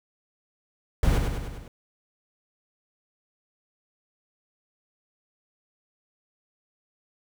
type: noise with echo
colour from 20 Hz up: brown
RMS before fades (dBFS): -21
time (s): 1.03-1.18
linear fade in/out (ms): 2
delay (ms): 100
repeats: 5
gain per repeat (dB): -4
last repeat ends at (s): 1.68
effects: none